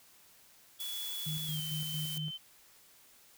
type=tone with pitch glide; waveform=sine; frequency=3396 to 3078 Hz; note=G#7 to G7; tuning=+38 to -32 cents; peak=-39 dBFS; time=0.79-2.38 s; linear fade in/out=20 ms; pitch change=-170 cents; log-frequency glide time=1.46-1.6 s
type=noise; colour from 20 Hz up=blue; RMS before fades=-42 dBFS; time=0.8-2.18 s; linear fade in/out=2 ms
type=tone with tremolo; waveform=sine; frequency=153.8 Hz; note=D#3; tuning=20 cents flat; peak=-35 dBFS; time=1.26-2.31 s; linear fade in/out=10 ms; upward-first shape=square; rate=4.4 Hz; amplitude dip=50%
effects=white hiss -61 dBFS RMS until 3.37 s